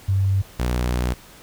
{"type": "tone pair in turn", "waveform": ["sine", "sawtooth"], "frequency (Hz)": [96.9, 61.16], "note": ["G2", "B1"], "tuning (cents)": [-20, -16], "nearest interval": "minor sixth", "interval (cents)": 796, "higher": "first", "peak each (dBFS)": -16, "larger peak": "neither", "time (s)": [[0.08, 0.42], [0.59, 1.14]], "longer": "second", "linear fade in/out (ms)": 10, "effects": ["pink hiss -46 dBFS RMS until 1.42 s"]}